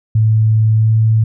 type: tone with pitch glide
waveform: sine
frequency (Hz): 109.7 to 110.78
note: A2 to A2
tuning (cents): -5 to +12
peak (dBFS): -8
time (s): 0.15-1.24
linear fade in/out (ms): 5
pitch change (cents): +17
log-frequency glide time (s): 0.75-0.93
effects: none